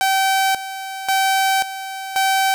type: tone with tremolo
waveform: sawtooth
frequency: 771 Hz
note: G5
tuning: 29 cents flat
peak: -11 dBFS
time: 0.01-2.54 s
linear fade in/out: 0 ms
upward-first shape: square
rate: 0.93 Hz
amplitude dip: 75%
effects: none